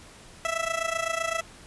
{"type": "tone with amplitude modulation", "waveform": "15% pulse", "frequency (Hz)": 659.3, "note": "E5", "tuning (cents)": 0, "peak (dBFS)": -17, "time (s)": [0.45, 1.41], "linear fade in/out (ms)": 0, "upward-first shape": "sine", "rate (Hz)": 27.8, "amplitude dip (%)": 80, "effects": ["pink hiss -49 dBFS RMS until 1.66 s", "resampled to 24000 Hz"]}